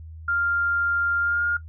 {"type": "tone with pitch glide", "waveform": "sine", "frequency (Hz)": [1396.9, 1417.2], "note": ["F6", "F6"], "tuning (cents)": [0, 25], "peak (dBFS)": -20, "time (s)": [0.28, 1.57], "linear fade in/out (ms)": 5, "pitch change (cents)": 25, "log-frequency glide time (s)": [1.2, 1.43], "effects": ["noise-tail reverb RT60 0.1 s tail -17 dB re dry", "added 80 Hz sine -37 dBFS peak until 1.68 s"]}